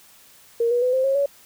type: tone with pitch steps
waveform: sine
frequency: 466.2 / 484 / 502.6 / 521.8 / 541.7 / 562.5 Hz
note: A#4 / B4 / B4 / C5 / C#5 / C#5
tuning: 0 / -35 / +30 / -5 / -40 / +25 cents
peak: -17 dBFS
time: 0.6-1.26 s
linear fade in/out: 5 ms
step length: 110 ms
effects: white hiss -51 dBFS RMS until 1.45 s